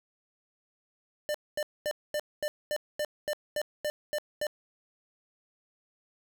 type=tone bursts; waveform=square; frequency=597 Hz; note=D5; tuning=28 cents sharp; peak=-29 dBFS; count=12; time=1.29-4.468 s; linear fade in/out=0 ms; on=54 ms; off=230 ms; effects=none